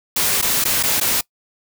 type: noise with dropouts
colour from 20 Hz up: white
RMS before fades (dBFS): -18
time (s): 0.16-1.21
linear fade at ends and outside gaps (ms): 5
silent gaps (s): 0.415-0.424 / 0.641-0.651 / 0.828-0.834 / 1.001-1.011
effects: noise-tail reverb RT60 0.1 s tail -23 dB re dry